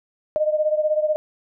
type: beating tone pair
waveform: sine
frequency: 609 / 625 Hz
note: D#5 / D#5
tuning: -37 / +8 cents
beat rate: 16 Hz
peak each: -19 / -23 dBFS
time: 0.36-1.16 s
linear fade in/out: 0 ms
effects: none